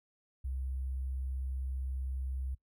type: tone with sample-and-hold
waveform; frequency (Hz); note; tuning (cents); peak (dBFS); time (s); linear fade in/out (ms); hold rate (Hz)
sine; 65.41; C2; 0; -34; 0.44-2.55; 10; 11025
effects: noise-tail reverb RT60 0.1 s tail -19 dB re dry